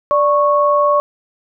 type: tone pair together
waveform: sine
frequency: 586.3 / 1104 Hz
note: D5 / C#6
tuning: -3 / -7 cents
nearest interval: major seventh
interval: 1096 cents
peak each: -13 dBFS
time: 0.11-1 s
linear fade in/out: 0 ms
effects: none